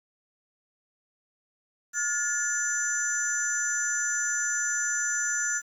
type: tone cluster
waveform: sine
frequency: 1425 / 1733 / 6080 / 7140 Hz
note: F6 / A6 / F#8 / A8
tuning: +34 / -27 / +46 / +24 cents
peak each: -31 dBFS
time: 1.93-5.62 s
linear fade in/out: 50 ms
effects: 9-bit